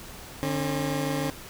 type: tone pair together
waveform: 20% pulse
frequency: 148.33 / 270 Hz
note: D3 / C#4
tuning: +18 / -45 cents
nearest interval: minor seventh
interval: 1037 cents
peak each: -24 dBFS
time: 0.43-1.3 s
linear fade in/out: 0 ms
effects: pink hiss -43 dBFS RMS until 1.49 s